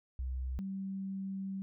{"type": "tone pair in turn", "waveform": "sine", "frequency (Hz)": [64.2, 193.27], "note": ["C2", "G3"], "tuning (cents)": [-32, -24], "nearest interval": "octave + perfect fifth", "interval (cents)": 1908, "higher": "second", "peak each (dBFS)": [-34, -36], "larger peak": "first", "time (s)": [[0.19, 0.59], [0.59, 1.62]], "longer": "second", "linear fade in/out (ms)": 0, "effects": []}